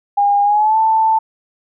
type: tone with pitch glide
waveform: sine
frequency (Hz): 811 to 884.4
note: G#5 to A5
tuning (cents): -41 to +9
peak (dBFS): -10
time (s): 0.17-1.19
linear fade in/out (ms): 10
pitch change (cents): +150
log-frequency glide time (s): 0.43-0.78
effects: none